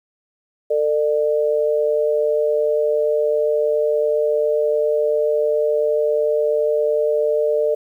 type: tone pair together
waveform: sine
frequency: 448.6 / 598.8 Hz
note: A4 / D5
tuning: +34 / +33 cents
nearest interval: perfect fourth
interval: 499 cents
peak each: -18 dBFS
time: 0.7-7.75 s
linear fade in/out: 10 ms
effects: 9-bit